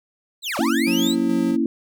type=linear two-way sweep; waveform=35% pulse; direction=down then up; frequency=4186 to 540 to 4186 Hz; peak=-22 dBFS; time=0.42-1.16 s; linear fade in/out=50 ms; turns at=0.58 s
type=chord; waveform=sine; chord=A# diminished; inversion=none; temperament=equal; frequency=233.1 / 277.2 / 329.6 Hz; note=A#3 / C#4 / E4; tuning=0 / 0 / 0 cents; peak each=-22 dBFS; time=0.59-1.66 s; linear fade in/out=2 ms
type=tone with tremolo; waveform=square; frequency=180 Hz; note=F#3; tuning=47 cents flat; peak=-27 dBFS; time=0.86-1.57 s; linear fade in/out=20 ms; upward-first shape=square; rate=2.3 Hz; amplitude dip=35%
effects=none

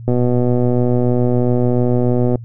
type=click train; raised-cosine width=2 ms; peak=-4 dBFS; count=281; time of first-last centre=0.08-2.356 s; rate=123 Hz; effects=noise-tail reverb RT60 0.1 s tail -26 dB re dry + added 116 Hz sine -29 dBFS peak until 2.44 s

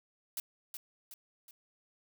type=noise with echo; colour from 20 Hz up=blue; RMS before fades=-37 dBFS; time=0.37-0.4 s; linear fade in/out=2 ms; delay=370 ms; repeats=3; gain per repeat=-6 dB; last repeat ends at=1.51 s; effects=none

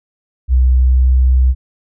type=tone with pitch glide; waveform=sine; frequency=63.4 to 63.95 Hz; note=B1 to C2; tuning=+46 to -39 cents; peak=-7 dBFS; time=0.48-1.55 s; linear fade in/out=50 ms; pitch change=+15 cents; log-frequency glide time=0.74-1.07 s; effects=none

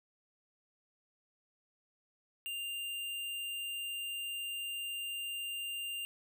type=tone; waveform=square; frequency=2794 Hz; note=F7; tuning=in tune; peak=-38 dBFS; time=2.46-6.05 s; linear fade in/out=0 ms; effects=none

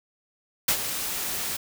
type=noise with ADSR envelope; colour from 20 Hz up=white; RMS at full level=-20 dBFS; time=0.68-1.57 s; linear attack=7 ms; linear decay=75 ms; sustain=-10 dB; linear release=9 ms; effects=none

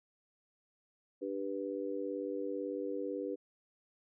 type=chord; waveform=sine; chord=G major; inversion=second; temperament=just; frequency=294 / 392 / 490 Hz; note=D4 / G4 / B4; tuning=+2 / 0 / -14 cents; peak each=-40 / -40 / -39 dBFS; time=1.21-3.36 s; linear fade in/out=20 ms; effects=none

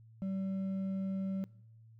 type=tone with hard clipping; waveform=sine; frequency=192 Hz; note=G3; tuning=36 cents flat; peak=-35 dBFS; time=0.22-1.44 s; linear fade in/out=0 ms; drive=4 dB; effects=noise-tail reverb RT60 0.8 s tail -23 dB re dry + added 112 Hz sine -55 dBFS peak until 1.99 s

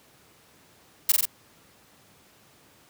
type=noise with echo; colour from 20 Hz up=blue; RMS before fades=-18 dBFS; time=1.09-1.12 s; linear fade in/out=5 ms; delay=45 ms; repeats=3; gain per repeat=-2 dB; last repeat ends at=1.255 s; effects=pink hiss -57 dBFS RMS until 2.89 s + high-pass 100 Hz 12 dB/octave

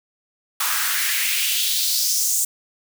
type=noise with high-pass filter sweep; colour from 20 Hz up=white; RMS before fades=-21 dBFS; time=0.6-2.45 s; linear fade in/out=5 ms; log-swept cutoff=1100 to 7600 Hz; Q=2.6; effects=none

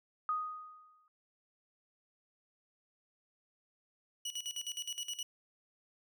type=tone with exponential decay; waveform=sine; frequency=1244.5 Hz; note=D#6; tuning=in tune; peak=-29 dBFS; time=0.29-1.08 s; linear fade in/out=1 ms; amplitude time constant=170 ms
type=tone with tremolo; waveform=25% pulse; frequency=2932 Hz; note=F#7; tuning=16 cents flat; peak=-33 dBFS; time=4.25-5.23 s; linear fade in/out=5 ms; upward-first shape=square; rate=9.6 Hz; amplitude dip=80%
effects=none

